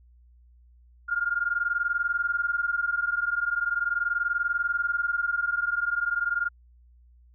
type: tone pair together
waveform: sine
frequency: 1401 / 1421.4 Hz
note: F6 / F6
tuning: +5 / +30 cents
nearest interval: unison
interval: 25 cents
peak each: -27 dBFS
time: 1.08-6.49 s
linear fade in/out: 20 ms
effects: added 60 Hz sine -53 dBFS peak until 7.34 s